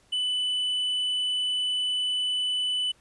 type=tone; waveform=triangle; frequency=2990 Hz; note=F#7; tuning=17 cents sharp; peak=-23 dBFS; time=0.12-2.92 s; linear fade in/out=10 ms; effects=pink hiss -62 dBFS RMS until 3 s + resampled to 24000 Hz